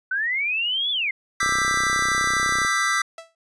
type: linear two-way sweep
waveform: sine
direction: up then down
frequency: 1484 to 3495 to 2034 Hz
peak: -21 dBFS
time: 0.11-1.11 s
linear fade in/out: 5 ms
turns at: 0.91 s
type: chord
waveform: square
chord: E minor seventh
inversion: third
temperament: just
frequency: 1186.7 / 1318.5 / 1582.2 / 1977.8 Hz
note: D6 / E6 / G6 / B6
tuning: +18 / 0 / +16 / +2 cents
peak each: -28 / -26 / -27 / -24 dBFS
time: 1.4-3.02 s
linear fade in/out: 5 ms
type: click train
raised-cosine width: 2 ms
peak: -21 dBFS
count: 40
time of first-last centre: 1.43-2.649 s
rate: 32 Hz
type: tone with exponential decay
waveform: sawtooth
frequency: 659.3 Hz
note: E5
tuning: in tune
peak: -29 dBFS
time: 3.18-3.35 s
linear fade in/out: 2 ms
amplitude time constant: 36 ms
effects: resampled to 22050 Hz